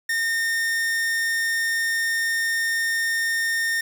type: tone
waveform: 45% pulse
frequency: 1826 Hz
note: A#6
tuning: 36 cents flat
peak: -21 dBFS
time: 0.09-3.81 s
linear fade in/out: 5 ms
effects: 8-bit